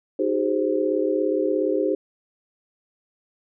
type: chord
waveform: sine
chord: Ab dominant seventh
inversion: second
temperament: equal with one note detuned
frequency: 311.1 / 378.2 / 415.3 / 523.3 Hz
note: Eb4 / Gb4 / Ab4 / C5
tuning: 0 / +38 / 0 / 0 cents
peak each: -25 dBFS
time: 0.19-1.95 s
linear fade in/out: 5 ms
effects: none